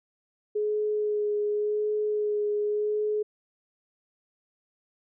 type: tone with vibrato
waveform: sine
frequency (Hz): 420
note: G#4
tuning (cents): +19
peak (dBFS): -24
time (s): 0.55-3.23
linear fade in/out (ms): 10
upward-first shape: sine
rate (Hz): 0.89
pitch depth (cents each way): 15
effects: none